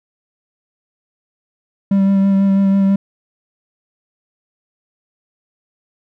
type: tone with vibrato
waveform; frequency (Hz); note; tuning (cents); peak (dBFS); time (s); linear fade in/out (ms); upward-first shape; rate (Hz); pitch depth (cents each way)
triangle; 195.7; G3; -3; -8; 1.91-2.96; 5; sine; 6.1; 16
effects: none